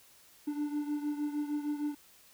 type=beating tone pair; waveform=triangle; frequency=293.5 / 300 Hz; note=D4 / D4; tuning=-1 / +37 cents; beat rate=6.5 Hz; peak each=-31 / -36 dBFS; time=0.47-1.95 s; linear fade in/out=10 ms; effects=white hiss -60 dBFS RMS until 2.33 s